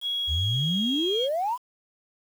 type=tone with pitch glide; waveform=sine; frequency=3322 to 3259 Hz; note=G#7 to G#7; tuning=0 to -33 cents; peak=-25 dBFS; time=0.01-1.29 s; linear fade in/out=50 ms; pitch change=-33 cents; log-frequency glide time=0.13-1.16 s
type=exponential sweep; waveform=sine; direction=up; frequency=69.3 to 1044 Hz; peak=-23 dBFS; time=0.27-1.58 s; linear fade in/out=50 ms
effects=tanh soft clip ceiling -17 dBFS + 8-bit